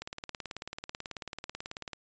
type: click train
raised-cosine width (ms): 0.2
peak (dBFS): -21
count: 36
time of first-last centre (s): 0.02-1.933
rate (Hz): 18.3
effects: resampled to 16000 Hz